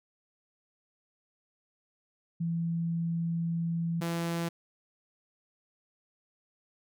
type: tone pair in turn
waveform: sine / sawtooth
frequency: 167.4 / 168.66 Hz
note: E3 / E3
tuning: +27 / +40 cents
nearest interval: unison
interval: 13 cents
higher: second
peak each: -28 / -26 dBFS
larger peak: second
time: 2.4-4.01 / 4.01-4.49 s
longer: first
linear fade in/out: 10 ms
effects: none